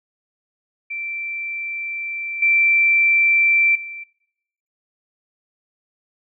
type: tone with level steps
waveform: sine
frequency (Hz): 2344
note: D7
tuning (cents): -4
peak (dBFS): -25 / -13 / -31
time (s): 0.9-4.04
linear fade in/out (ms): 10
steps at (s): 2.42 / 3.75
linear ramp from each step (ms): 5
effects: noise-tail reverb RT60 0.9 s tail -24 dB re dry